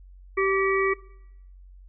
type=harmonic tone with a mistuned harmonic; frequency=387.4 Hz; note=G4; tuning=20 cents flat; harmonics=1 / 3 / 5 / 6; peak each=-22 / -27 / -29 / -30 dBFS; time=0.37-0.94 s; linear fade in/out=10 ms; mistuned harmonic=6; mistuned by=-39 cents; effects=noise-tail reverb RT60 0.8 s tail -20 dB re dry + added 46 Hz sine -45 dBFS peak until 1.88 s